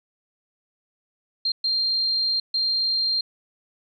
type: tone bursts at uneven times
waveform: sine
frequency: 4186 Hz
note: C8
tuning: in tune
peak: -20 dBFS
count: 3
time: 1.45-1.52 / 1.64-2.4 / 2.54-3.21 s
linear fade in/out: 5 ms
effects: none